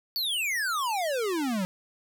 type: exponential sweep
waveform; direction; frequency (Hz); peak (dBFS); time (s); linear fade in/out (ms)
square; down; 4600 to 178; -27; 0.16-1.65; 0
effects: none